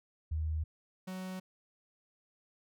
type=tone pair in turn; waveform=sine / 45% pulse; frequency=78.3 / 186.23 Hz; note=D#2 / F#3; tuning=+11 / +11 cents; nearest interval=octave + minor third; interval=1500 cents; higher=second; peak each=-31 / -39 dBFS; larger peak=first; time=0.31-0.64 / 1.07-1.4 s; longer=neither; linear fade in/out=10 ms; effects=none